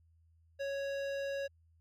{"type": "tone with hard clipping", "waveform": "sine", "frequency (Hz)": 554.4, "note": "C#5", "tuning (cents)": 0, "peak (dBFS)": -37, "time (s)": [0.59, 1.48], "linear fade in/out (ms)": 20, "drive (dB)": 15, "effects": ["added 82 Hz sine -64 dBFS peak until 1.8 s"]}